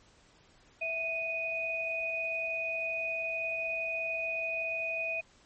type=tone pair together; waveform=sine; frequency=658.5 / 2486 Hz; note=E5 / D#7; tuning=-2 / -2 cents; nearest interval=octave + major seventh; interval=2300 cents; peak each=-37 / -32 dBFS; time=0.81-5.21 s; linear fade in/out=10 ms; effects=pink hiss -62 dBFS RMS until 5.45 s + MP3 32 kbps